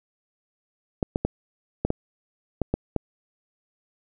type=clicks; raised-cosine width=2 ms; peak=-9 dBFS; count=8; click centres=1.028 / 1.159 / 1.25 / 1.85 / 1.904 / 2.617 / 2.74 / 2.963 s; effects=none